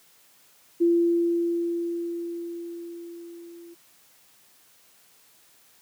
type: tone with level ramp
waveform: sine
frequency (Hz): 341.2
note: F4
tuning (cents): -40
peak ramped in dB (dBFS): -16 to -43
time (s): 0.8-3.75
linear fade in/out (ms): 20
effects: white hiss -58 dBFS RMS until 5.81 s + high-pass 100 Hz 12 dB/octave